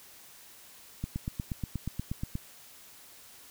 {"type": "click train", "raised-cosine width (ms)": 5, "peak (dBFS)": -20, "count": 12, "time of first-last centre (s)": [1.04, 2.354], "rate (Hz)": 8.37, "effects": ["white hiss -53 dBFS RMS until 3.5 s"]}